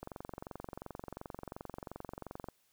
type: click train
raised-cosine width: 1 ms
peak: -28 dBFS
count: 57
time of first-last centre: 0.03-2.486 s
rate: 22.8 Hz
effects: white hiss -73 dBFS RMS until 2.72 s